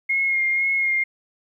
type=tone with vibrato; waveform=sine; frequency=2145 Hz; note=C7; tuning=42 cents sharp; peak=-18 dBFS; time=0.09-1.04 s; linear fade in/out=10 ms; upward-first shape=sine; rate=2 Hz; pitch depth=23 cents each way; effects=10-bit